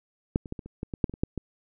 clicks, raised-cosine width 3 ms, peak -9 / -27 / -19 / -24 / -29 / -19 / -20 / -8 / -24 / -25 / -11 / -18 dBFS, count 12, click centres 0.359 / 0.458 / 0.524 / 0.592 / 0.66 / 0.831 / 0.938 / 1.042 / 1.096 / 1.139 / 1.235 / 1.377 s, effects none

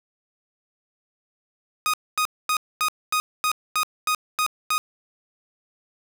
sawtooth tone bursts, 1244.5 Hz, D#6, in tune, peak -16 dBFS, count 10, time 1.86-4.78 s, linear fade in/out 0 ms, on 76 ms, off 240 ms, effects none

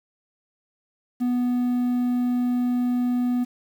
triangle tone with quantisation, 246.2 Hz, B3, 5 cents flat, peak -18 dBFS, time 1.2-3.45 s, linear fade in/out 20 ms, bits 8, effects none

